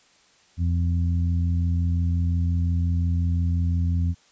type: harmonic tone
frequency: 85.7 Hz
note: F2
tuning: 32 cents flat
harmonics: 1 / 2 / 3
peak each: -20 / -29 / -35 dBFS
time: 0.57-4.15 s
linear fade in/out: 50 ms
effects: white hiss -58 dBFS RMS until 4.31 s + resampled to 16000 Hz